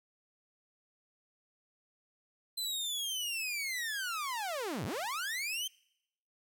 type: linear two-way sweep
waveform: sawtooth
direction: down then up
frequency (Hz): 4084 to 82.1 to 3180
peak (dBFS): -31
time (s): 2.57-5.68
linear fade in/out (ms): 10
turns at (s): 4.85
effects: noise-tail reverb RT60 0.8 s tail -25 dB re dry